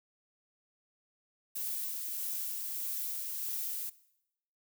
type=noise with tremolo; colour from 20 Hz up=violet; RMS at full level=-36 dBFS; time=1.55-3.9 s; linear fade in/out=10 ms; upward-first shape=sine; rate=1.6 Hz; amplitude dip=25%; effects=noise-tail reverb RT60 0.8 s tail -19 dB re dry